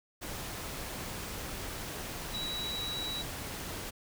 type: tone in noise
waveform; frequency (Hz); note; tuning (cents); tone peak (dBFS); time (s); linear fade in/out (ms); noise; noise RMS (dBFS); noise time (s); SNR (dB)
sine; 3903; B7; -21; -35; 2.33-3.23; 20; pink; -40; 0.21-3.91; +2
effects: none